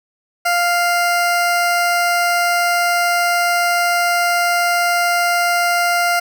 20% pulse tone, 698.5 Hz, F5, in tune, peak -9 dBFS, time 0.45-6.2 s, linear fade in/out 10 ms, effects none

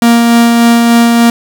45% pulse tone with tremolo, 234.1 Hz, A#3, 8 cents sharp, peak -3 dBFS, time 0.02-1.3 s, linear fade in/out 2 ms, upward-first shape sine, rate 3.4 Hz, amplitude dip 25%, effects 7-bit

